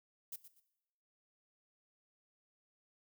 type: noise with echo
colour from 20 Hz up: violet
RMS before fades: -44 dBFS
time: 0.32-0.36 s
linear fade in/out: 5 ms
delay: 120 ms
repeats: 2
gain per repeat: -12 dB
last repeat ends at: 0.6 s
effects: noise-tail reverb RT60 0.9 s tail -17 dB re dry